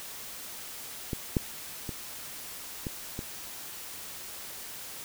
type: clicks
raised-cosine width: 3 ms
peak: -18 / -11 / -22 / -20 / -22 dBFS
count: 5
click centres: 1.132 / 1.368 / 1.892 / 2.868 / 3.191 s
effects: white hiss -42 dBFS RMS until 5.04 s